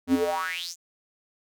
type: tone with high-pass filter sweep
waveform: square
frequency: 86 Hz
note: F2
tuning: 26 cents flat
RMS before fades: -27 dBFS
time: 0.07-0.76 s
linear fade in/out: 50 ms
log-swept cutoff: 190 to 7300 Hz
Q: 7.5
effects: none